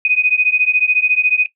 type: beating tone pair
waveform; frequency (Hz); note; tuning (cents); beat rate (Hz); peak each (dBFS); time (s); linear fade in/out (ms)
sine; 2489 / 2503; D#7 / D#7; 0 / +10; 14; -15; 0.05-1.46; 2
effects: noise-tail reverb RT60 0.1 s tail -18 dB re dry